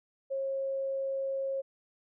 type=tone; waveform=sine; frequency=541 Hz; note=C#5; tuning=42 cents flat; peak=-30 dBFS; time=0.3-1.62 s; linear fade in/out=20 ms; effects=none